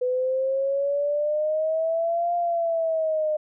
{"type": "exponential two-way sweep", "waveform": "sine", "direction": "up then down", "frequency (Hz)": [497.5, 698.5, 608], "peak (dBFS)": -21, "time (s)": [0.01, 3.37], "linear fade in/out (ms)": 10, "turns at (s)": 2.35, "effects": []}